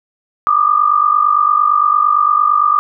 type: tone pair together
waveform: sine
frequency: 1179.2 / 1228 Hz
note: D6 / D#6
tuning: +7 / -23 cents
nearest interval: minor second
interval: 70 cents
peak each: -12 dBFS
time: 0.47-2.79 s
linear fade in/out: 0 ms
effects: none